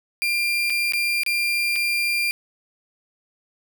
35% pulse tone with dropouts, 2388 Hz, D7, 28 cents sharp, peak -18 dBFS, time 0.22-2.31 s, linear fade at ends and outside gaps 0 ms, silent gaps 0.699-0.703 / 0.922-0.935 / 1.234-1.263 / 1.758-1.761 s, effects none

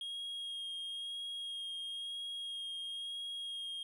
triangle tone with vibrato, 3260 Hz, G#7, 33 cents flat, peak -38 dBFS, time 0.01-3.83 s, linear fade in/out 2 ms, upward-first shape sine, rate 1 Hz, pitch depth 13 cents each way, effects none

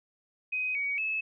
sine tone with pitch steps, 2513 / 2254 / 2598 Hz, D#7 / C#7 / E7, +17 / +28 / -26 cents, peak -28 dBFS, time 0.52-1.21 s, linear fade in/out 10 ms, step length 230 ms, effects none

